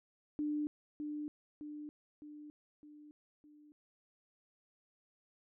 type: tone with echo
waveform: sine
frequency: 298.2 Hz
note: D4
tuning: 27 cents sharp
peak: -33 dBFS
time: 0.39-0.67 s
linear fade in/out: 0 ms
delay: 610 ms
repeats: 5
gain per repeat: -5 dB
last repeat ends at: 3.72 s
effects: none